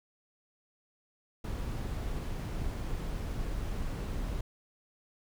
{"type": "noise", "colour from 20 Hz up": "brown", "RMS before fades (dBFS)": -35, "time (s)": [1.44, 4.41], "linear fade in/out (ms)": 5, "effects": []}